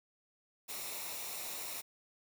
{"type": "noise with comb filter", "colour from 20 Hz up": "white", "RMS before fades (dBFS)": -42, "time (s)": [0.68, 1.82], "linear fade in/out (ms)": 20, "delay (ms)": 0.63, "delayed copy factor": -0.55, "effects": []}